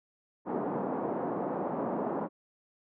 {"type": "band-pass noise", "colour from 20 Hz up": "pink", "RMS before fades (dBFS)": -33, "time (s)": [0.45, 2.29], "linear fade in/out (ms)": 50, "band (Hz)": [200, 980], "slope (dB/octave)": 24, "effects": []}